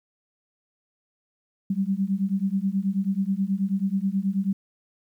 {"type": "beating tone pair", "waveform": "sine", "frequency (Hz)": [190, 199.3], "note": ["F#3", "G3"], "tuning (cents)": [46, 29], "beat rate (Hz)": 9.3, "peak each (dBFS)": -25, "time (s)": [1.7, 4.53], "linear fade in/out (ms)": 5, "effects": ["10-bit"]}